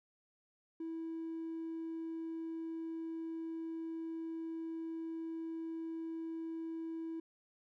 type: tone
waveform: triangle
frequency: 326.8 Hz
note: E4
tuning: 15 cents flat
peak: -36 dBFS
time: 0.8-7.2 s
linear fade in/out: 5 ms
effects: tanh soft clip ceiling -35 dBFS